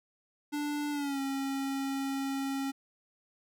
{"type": "tone with pitch glide", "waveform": "square", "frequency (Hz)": [293.6, 272.4], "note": ["D4", "C#4"], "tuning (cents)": [0, -30], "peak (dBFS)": -32, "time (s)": [0.52, 2.72], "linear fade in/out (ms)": 20, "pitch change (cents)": -130, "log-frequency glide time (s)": [0.91, 1.2], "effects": []}